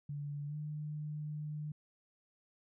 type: tone with pitch glide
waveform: sine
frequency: 144.8 to 150.69 Hz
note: D3 to D3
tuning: -24 to +45 cents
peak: -38 dBFS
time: 0.09-1.72 s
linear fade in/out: 5 ms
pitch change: +69 cents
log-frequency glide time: 0.47-0.55 s
effects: none